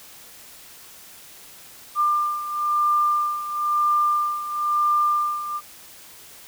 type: beating tone pair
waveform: sine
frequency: 1195 / 1196 Hz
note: D6 / D6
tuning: +30 / +31 cents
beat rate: 1 Hz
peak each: -20 / -25 dBFS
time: 1.95-5.61 s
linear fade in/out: 50 ms
effects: white hiss -45 dBFS RMS until 6.47 s